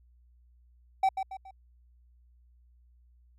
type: tone with echo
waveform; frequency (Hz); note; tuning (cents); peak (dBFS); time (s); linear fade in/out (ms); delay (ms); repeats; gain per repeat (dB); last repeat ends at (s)
triangle; 768; G5; -36; -19; 1.03-1.09; 5; 140; 3; -8; 1.51
effects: added 60 Hz sine -58 dBFS peak until 3.38 s